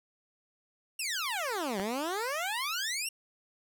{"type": "exponential two-way sweep", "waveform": "15% pulse", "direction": "down then up", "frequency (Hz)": [2846, 185, 2846], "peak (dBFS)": -25, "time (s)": [0.99, 3.09], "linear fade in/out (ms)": 5, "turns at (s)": 1.79}
{"type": "click", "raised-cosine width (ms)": 0.5, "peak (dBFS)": -20, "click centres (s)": 1.798}
{"effects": []}